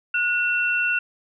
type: tone pair together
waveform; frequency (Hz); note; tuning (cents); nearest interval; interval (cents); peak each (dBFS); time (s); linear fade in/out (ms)
sine; 1453.5 / 2710; F#6 / E7; -31 / +47; major seventh; 1078; -22; 0.14-0.99; 5
effects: none